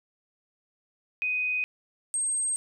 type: tone pair in turn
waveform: sine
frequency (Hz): 2499 / 8406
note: D#7 / C9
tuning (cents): +7 / +7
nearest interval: octave + major sixth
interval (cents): 2100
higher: second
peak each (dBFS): -25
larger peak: neither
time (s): 1.22-1.64 / 2.14-2.56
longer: neither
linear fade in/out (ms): 0
effects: none